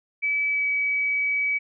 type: tone with pitch glide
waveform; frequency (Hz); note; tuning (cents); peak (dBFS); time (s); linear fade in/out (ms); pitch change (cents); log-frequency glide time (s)
sine; 2296 to 2279; D7 to C#7; -40 to +47; -21; 0.22-1.59; 20; -13; 0.49-0.67
effects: none